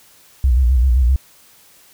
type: tone with vibrato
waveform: sine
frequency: 62.8 Hz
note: B1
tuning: 30 cents sharp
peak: -10 dBFS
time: 0.44-1.16 s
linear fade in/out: 0 ms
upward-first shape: square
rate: 7.7 Hz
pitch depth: 97 cents each way
effects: white hiss -49 dBFS RMS until 1.93 s